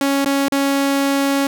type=tone with dropouts; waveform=sawtooth; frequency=277.2 Hz; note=C#4; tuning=in tune; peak=-11 dBFS; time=0.01-1.47 s; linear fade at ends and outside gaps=2 ms; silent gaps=0.247-0.259 / 0.484-0.521 s; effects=none